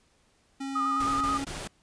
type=tone with pitch glide; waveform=square; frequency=272.2 to 275.5 Hz; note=C#4 to C#4; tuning=-31 to -11 cents; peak=-33 dBFS; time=0.6-1.45 s; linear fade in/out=10 ms; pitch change=+20 cents; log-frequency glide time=0.82-1.24 s
type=tone with vibrato; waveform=sine; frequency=1234 Hz; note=D#6; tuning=15 cents flat; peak=-25 dBFS; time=0.75-1.38 s; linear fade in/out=10 ms; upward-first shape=square; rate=9.3 Hz; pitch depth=31 cents each way
type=noise bursts; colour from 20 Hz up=pink; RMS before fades=-37 dBFS; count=3; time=1-1.676 s; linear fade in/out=5 ms; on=210 ms; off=23 ms
effects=pink hiss -66 dBFS RMS until 1.82 s + resampled to 22050 Hz